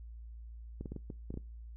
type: clicks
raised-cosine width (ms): 3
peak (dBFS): -28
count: 8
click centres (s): 0.81 / 0.858 / 0.92 / 0.963 / 1.102 / 1.305 / 1.341 / 1.374
effects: noise-tail reverb RT60 0.3 s tail -22 dB re dry + added 57 Hz sine -45 dBFS peak until 1.76 s